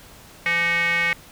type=tone with band-pass filter; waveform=square; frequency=170 Hz; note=F3; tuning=46 cents flat; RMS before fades=-21 dBFS; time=0.46-1.13 s; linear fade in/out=0 ms; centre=2100 Hz; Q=8; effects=pink hiss -46 dBFS RMS until 1.31 s